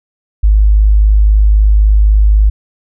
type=tone; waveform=sine; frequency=51.91 Hz; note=G#1; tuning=in tune; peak=-4 dBFS; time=0.43-2.5 s; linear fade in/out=10 ms; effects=none